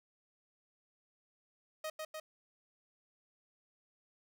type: tone with echo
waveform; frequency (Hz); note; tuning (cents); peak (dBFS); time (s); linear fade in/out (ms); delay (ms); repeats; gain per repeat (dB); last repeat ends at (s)
sawtooth; 625; D#5; +8; -34; 1.84-1.9; 5; 150; 2; -2; 2.2
effects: none

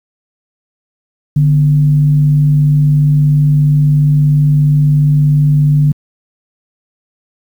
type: tone with frequency modulation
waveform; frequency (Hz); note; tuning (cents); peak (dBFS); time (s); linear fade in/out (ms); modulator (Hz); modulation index
sine; 147; D3; +2; -6; 1.36-5.92; 5; 103; 0.26
effects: high-pass 60 Hz 12 dB/octave + 7-bit

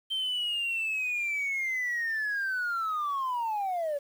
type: linear sweep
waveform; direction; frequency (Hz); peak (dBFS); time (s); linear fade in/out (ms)
sine; down; 3136 to 554.4; -26; 0.1-3.99; 20
effects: tanh soft clip ceiling -26 dBFS + 9-bit

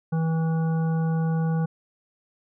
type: harmonic tone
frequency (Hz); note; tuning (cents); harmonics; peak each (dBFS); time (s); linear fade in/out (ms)
162.2; E3; -28; 1 / 3 / 5 / 7 / 9; -21 / -35 / -37 / -44 / -43; 0.12-1.66; 10
effects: none

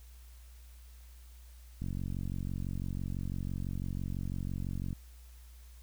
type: click train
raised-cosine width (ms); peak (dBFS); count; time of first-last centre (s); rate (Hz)
5; -25; 144; 1.82-4.929; 46
effects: added 60 Hz sine -50 dBFS peak until 5.82 s + white hiss -63 dBFS RMS until 5.82 s

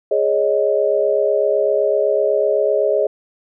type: chord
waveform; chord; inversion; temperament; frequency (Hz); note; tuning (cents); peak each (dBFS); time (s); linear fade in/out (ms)
sine; Ab suspended fourth; none; equal; 415.3 / 554.4 / 622.3; Ab4 / Db5 / Eb5; 0 / 0 / 0; -18; 0.11-3.07; 5
effects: none

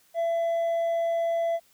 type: tone with hard clipping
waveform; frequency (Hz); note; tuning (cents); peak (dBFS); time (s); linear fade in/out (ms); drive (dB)
sine; 671; E5; +31; -24; 0.14-1.6; 50; 2
effects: white hiss -62 dBFS RMS until 1.73 s

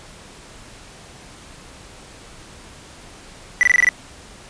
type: tone bursts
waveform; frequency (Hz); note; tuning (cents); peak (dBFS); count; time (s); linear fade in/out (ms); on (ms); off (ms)
triangle; 1975.5; B6; 0; -8; 7; 3.61-3.889; 0; 21; 22
effects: pink hiss -42 dBFS RMS until 4.49 s + resampled to 22050 Hz

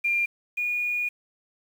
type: tone pair in turn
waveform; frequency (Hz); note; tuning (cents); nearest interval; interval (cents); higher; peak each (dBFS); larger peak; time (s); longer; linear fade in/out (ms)
sine; 2394 / 2444; D7 / D#7; +33 / -32; unison; 35; second; -21 / -24; first; 0.04-0.26 / 0.57-1.09; second; 10
effects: 8-bit

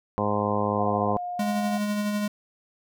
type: harmonic tone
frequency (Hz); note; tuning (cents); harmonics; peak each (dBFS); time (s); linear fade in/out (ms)
103.7; G#2; -2; 1 / 2 / 3 / 4 / 5 / 6 / 7 / 8 / 9 / 10; -32 / -29 / -35 / -32 / -29 / -34 / -33 / -34 / -33 / -30; 0.18-1.17; 0
type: tone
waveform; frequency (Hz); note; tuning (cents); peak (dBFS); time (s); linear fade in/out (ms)
sine; 712; F5; +33; -29; 0.78-1.78; 5
type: tone with tremolo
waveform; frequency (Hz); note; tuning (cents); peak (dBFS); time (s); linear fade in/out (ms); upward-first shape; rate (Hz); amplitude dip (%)
square; 207.7; G#3; 0; -24; 1.39-2.28; 5; sine; 12; 30
effects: none

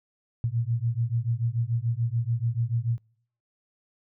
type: beating tone pair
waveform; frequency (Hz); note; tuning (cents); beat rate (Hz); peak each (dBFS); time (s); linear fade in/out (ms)
sine; 113.6 / 120.5; A#2 / B2; -44 / -42; 6.9; -27; 0.44-2.98; 0
effects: noise-tail reverb RT60 0.6 s tail -26 dB re dry

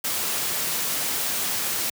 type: noise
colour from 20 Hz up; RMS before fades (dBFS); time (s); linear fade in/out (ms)
white; -26; 0.04-1.9; 5
effects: high-pass 100 Hz 12 dB/octave

